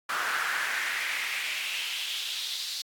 brown noise with high-pass filter sweep, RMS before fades -32 dBFS, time 0.09-2.82 s, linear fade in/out 5 ms, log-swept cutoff 1300 to 4300 Hz, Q 3.4, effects AAC 64 kbps

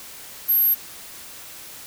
sine tone, 12570 Hz, G9, 4 cents sharp, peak -15 dBFS, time 0.48-0.75 s, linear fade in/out 20 ms, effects white hiss -40 dBFS RMS until 1.86 s

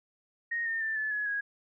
sine tone with pitch steps, 1864.7 / 1820 / 1776.4 / 1733.8 / 1692.3 / 1651.7 Hz, A#6 / A#6 / A6 / A6 / G#6 / G#6, 0 / -42 / +16 / -26 / +32 / -10 cents, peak -29 dBFS, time 0.51-1.41 s, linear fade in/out 10 ms, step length 150 ms, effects none

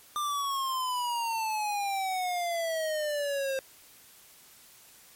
square exponential sweep, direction down, 1200 to 529 Hz, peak -29 dBFS, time 0.16-3.59 s, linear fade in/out 0 ms, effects white hiss -55 dBFS RMS until 5.15 s + MP3 64 kbps

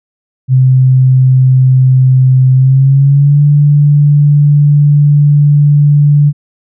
sine tone with pitch glide, 130 to 145.92 Hz, C3 to D3, -11 to -11 cents, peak -3 dBFS, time 0.48-6.33 s, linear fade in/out 50 ms, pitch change +200 cents, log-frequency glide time 2.54-3.42 s, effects none

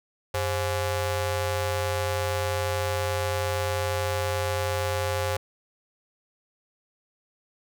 sawtooth ring-modulated tone, 311.2 Hz, D#4, in tune, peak -18 dBFS, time 0.34-5.37 s, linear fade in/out 5 ms, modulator 220 Hz, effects none

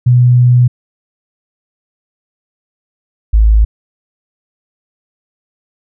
sine tone pair in turn, 123.47 / 53.84 Hz, B2 / A1, 0 / -37 cents, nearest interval octave + major second, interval 1437 cents, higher first, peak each -4 dBFS, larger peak neither, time 0.06-0.68 / 3.33-3.65 s, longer first, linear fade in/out 10 ms, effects none

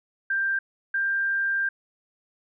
sine tone pair in turn, 1581 / 1588 Hz, G6 / G6, +14 / +22 cents, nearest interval unison, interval 8 cents, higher second, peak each -22 dBFS, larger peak neither, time 0.3-0.59 / 0.94-1.69 s, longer second, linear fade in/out 5 ms, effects none

